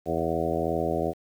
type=harmonic tone with a mistuned harmonic; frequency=82.41 Hz; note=E2; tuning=in tune; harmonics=1 / 2 / 3 / 4 / 5 / 6 / 7 / 8 / 9; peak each=-36 / -34 / -35 / -32 / -31 / -33 / -32 / -33 / -33 dBFS; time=0.05-1.14 s; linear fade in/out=50 ms; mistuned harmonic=9; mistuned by=-19 cents; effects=9-bit